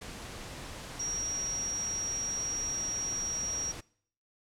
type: tone in noise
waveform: sine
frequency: 5680 Hz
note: F8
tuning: 28 cents sharp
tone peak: -32 dBFS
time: 0.99-3.72 s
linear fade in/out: 10 ms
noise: pink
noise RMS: -43 dBFS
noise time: 0.01-3.81 s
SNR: +8 dB
effects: noise-tail reverb RT60 0.6 s tail -23 dB re dry + low-pass 9000 Hz 12 dB/octave